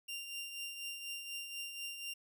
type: tone with tremolo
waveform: sawtooth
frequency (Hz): 2784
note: F7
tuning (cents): -6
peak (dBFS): -36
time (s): 0.08-2.14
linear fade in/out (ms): 10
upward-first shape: triangle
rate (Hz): 4.1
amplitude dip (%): 55
effects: none